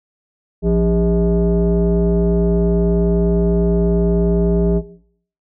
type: tone with frequency modulation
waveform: sine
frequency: 174.61 Hz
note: F3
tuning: in tune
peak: -11 dBFS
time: 0.62-4.82 s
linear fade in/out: 50 ms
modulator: 230 Hz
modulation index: 1.2
effects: noise-tail reverb RT60 0.6 s tail -17 dB re dry + tanh soft clip ceiling -7 dBFS